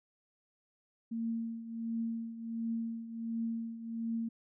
sine tone with tremolo, 228.5 Hz, A#3, 34 cents flat, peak -31 dBFS, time 1.11-4.29 s, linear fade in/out 10 ms, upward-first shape triangle, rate 1.4 Hz, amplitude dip 75%, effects none

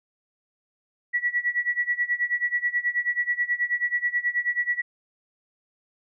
sine tone with tremolo, 1940 Hz, B6, 31 cents flat, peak -19 dBFS, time 1.13-4.82 s, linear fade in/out 20 ms, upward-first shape sine, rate 9.3 Hz, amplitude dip 90%, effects none

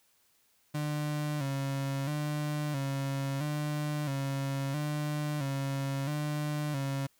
35% pulse tone with vibrato, 143.1 Hz, D3, 45 cents flat, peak -29 dBFS, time 0.74-7.07 s, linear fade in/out 10 ms, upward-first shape square, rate 0.75 Hz, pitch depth 73 cents each way, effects white hiss -69 dBFS RMS until 7.19 s

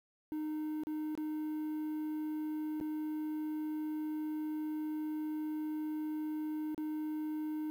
triangle tone with dropouts, 307.5 Hz, D#4, 20 cents flat, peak -33 dBFS, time 0.32-7.7 s, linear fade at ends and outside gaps 0 ms, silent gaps 0.835-0.87 / 1.152-1.176 / 2.801-2.811 / 6.746-6.779 s, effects 10-bit

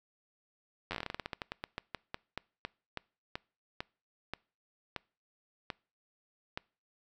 slowing click train, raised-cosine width 0.3 ms, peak -20 dBFS, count 29, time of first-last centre 0.91-6.575 s, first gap 10 ms, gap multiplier 1.18, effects noise-tail reverb RT60 0.4 s tail -25 dB re dry

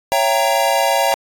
square chord, C# diminished seventh, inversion none, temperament equal with one note detuned, 554.4 / 675.1 / 784 / 932.3 Hz, C#5 / E5 / G5 / Bb5, 0 / +41 / 0 / 0 cents, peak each -20 dBFS, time 0.12-1.14 s, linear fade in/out 0 ms, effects AAC 64 kbps

